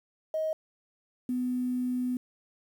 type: tone pair in turn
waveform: sine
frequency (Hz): 630 / 250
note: D#5 / B3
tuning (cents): +21 / +21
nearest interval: octave + major third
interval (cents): 1600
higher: first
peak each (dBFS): -27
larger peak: neither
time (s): 0.34-0.53 / 1.29-2.17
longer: second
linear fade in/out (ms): 2
effects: 9-bit